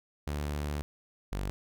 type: tone pair in turn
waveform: sawtooth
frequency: 73.42 / 48.36 Hz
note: D2 / G1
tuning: 0 / -23 cents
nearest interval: perfect fifth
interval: 723 cents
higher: first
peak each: -28 dBFS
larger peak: neither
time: 0.27-0.82 / 1.32-1.5 s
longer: first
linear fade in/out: 0 ms
effects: none